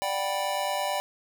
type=chord; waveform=square; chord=G major seventh; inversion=second; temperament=just; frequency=588 / 735 / 784 / 980 Hz; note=D5 / F#5 / G5 / B5; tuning=+2 / -12 / 0 / -14 cents; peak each=-32 / -36 / -32 / -34 dBFS; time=0.02-1 s; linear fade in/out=0 ms; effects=none